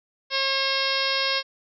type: harmonic tone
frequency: 540 Hz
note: C#5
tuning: 45 cents flat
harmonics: 1 / 2 / 3 / 4 / 5 / 6 / 7 / 8 / 9 / 10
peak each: -31 / -31 / -31 / -31 / -31 / -31 / -31 / -31 / -31 / -31 dBFS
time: 0.3-1.43 s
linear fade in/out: 50 ms
effects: none